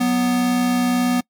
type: tone pair together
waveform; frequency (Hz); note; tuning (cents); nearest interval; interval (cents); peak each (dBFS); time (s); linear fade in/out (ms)
square; 184.97 / 246.9; F#3 / B3; 0 / 0; perfect fourth; 500; -26 / -17; 0-1.21; 10
effects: noise-tail reverb RT60 0.1 s tail -25 dB re dry + MP3 96 kbps